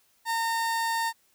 30% pulse tone, 914 Hz, A#5, 34 cents flat, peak -23 dBFS, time 0.25-1.13 s, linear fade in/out 50 ms, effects white hiss -66 dBFS RMS until 1.34 s

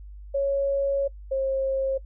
sine tone pair in turn, 554.4 / 536.1 Hz, C#5 / C5, 0 / +42 cents, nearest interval minor second, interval 58 cents, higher first, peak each -21 / -22 dBFS, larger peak first, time 0.34-1.08 / 1.31-1.98 s, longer first, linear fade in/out 10 ms, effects noise-tail reverb RT60 0.1 s tail -23 dB re dry + added 50 Hz sine -39 dBFS peak until 2.05 s

